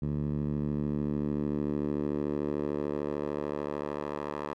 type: tone with band-pass filter sweep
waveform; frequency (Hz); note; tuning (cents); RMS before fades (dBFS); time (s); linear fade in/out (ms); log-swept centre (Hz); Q
10% pulse; 73.42; D2; 0; -32; 0.02-4.54; 5; 150 to 830; 1.3
effects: none